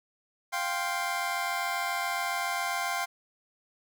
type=chord; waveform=25% pulse; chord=F suspended second; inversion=none; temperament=just; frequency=698.5 / 785.8 / 1047.7 Hz; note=F5 / G5 / C6; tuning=0 / +4 / +2 cents; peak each=-30 dBFS; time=0.52-3.06 s; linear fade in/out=20 ms; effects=none